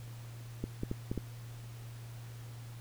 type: clicks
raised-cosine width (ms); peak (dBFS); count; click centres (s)
3; -21; 5; 0.64 / 0.834 / 0.914 / 1.115 / 1.177
effects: added 117 Hz sine -44 dBFS peak until 2.8 s + pink hiss -56 dBFS RMS until 2.8 s